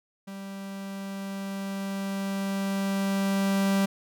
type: tone with level ramp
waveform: 45% pulse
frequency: 195.8 Hz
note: G3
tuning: 2 cents flat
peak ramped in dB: -37 to -21 dBFS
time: 0.27-3.86 s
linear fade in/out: 10 ms
effects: none